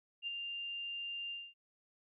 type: tone with ADSR envelope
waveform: sine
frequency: 2794 Hz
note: F7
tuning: in tune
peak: -35 dBFS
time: 0.22-1.54 s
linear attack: 51 ms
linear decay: 18 ms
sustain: -4 dB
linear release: 230 ms
effects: none